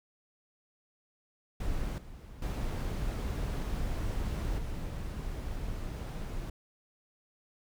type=noise with level steps; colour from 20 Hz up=brown; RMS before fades=-34 / -47 / -33 / -37 dBFS; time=1.6-6.5 s; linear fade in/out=5 ms; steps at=1.98 / 2.42 / 4.58 s; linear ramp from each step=2 ms; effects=none